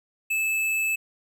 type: tone with tanh clipping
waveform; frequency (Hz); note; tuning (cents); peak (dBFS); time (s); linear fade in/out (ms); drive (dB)
sine; 2616; E7; -14; -24; 0.3-0.96; 10; 15
effects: none